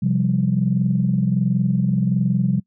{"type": "chord", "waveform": "sine", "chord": "C suspended fourth", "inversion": "none", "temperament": "equal", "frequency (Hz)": [130.81, 174.61, 196], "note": ["C3", "F3", "G3"], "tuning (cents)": [0, 0, 0], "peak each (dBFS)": -20, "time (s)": [0.02, 2.6], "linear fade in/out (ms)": 10, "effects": ["noise-tail reverb RT60 0.1 s tail -25 dB re dry", "tanh soft clip ceiling -6 dBFS"]}